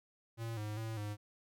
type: tone with pitch steps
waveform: square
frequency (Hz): 114.6 / 105.8 / 111.9 / 104.3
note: A#2 / G#2 / A2 / G#2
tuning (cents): -29 / +33 / +30 / +8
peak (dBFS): -39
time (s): 0.37-1.17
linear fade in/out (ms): 50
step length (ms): 200
effects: none